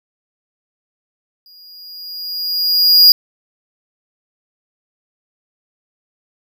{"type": "tone with exponential growth", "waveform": "square", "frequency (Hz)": 4862, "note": "D#8", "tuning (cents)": -41, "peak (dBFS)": -3, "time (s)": [1.46, 3.12], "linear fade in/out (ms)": 1, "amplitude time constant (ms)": 360, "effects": []}